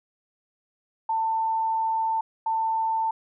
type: tone pair in turn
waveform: sine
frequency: 893 / 893 Hz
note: A5 / A5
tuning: +25 / +25 cents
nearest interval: unison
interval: 0 cents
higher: neither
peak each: -22 dBFS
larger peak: neither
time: 1.09-2.21 / 2.46-3.11 s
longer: first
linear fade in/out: 5 ms
effects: none